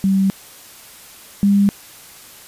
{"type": "tone pair in turn", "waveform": "sine", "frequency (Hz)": [193.2, 200.6], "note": ["G3", "G3"], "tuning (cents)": [-25, 40], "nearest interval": "minor second", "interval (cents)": 65, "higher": "second", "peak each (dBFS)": [-12, -10], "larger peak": "second", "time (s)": [[0.04, 0.3], [1.43, 1.69]], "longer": "neither", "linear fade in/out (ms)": 0, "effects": ["white hiss -41 dBFS RMS until 2.47 s", "resampled to 32000 Hz"]}